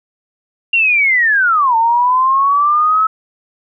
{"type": "linear two-way sweep", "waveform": "sine", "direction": "down then up", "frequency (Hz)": [2794, 894, 1303], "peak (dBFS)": -9, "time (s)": [0.73, 3.07], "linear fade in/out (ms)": 5, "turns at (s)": 1.76, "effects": []}